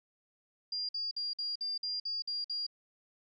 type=tone bursts; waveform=sine; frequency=4800 Hz; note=D8; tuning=37 cents sharp; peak=-33 dBFS; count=9; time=0.72-2.666 s; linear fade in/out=5 ms; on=170 ms; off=52 ms; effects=none